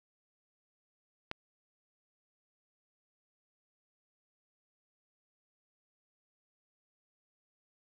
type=click; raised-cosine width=0.3 ms; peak=-20 dBFS; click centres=1.314 s; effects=none